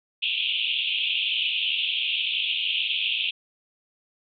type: band-pass noise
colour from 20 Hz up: white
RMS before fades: -26 dBFS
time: 0.22-3.31 s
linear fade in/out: 10 ms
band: 2500 to 3500 Hz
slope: 96 dB/octave
effects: none